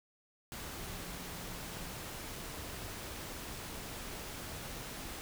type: tone in noise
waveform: sine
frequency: 175.1 Hz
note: F3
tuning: 5 cents sharp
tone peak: -51 dBFS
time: 0.85-1.91 s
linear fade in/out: 0 ms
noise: pink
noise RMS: -44 dBFS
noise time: 0.52-5.21 s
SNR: -10 dB
effects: none